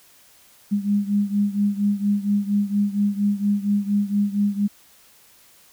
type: beating tone pair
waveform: sine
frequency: 202.3 / 206.6 Hz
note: G#3 / G#3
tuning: -45 / -9 cents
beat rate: 4.3 Hz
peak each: -20 / -23 dBFS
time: 0.71-4.68 s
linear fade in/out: 20 ms
effects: white hiss -53 dBFS RMS until 5.72 s